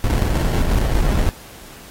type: noise with sample-and-hold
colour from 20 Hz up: brown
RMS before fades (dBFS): -17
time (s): 0.04-1.29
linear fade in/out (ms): 0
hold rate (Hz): 1225
effects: pink hiss -41 dBFS RMS until 1.9 s + AAC 48 kbps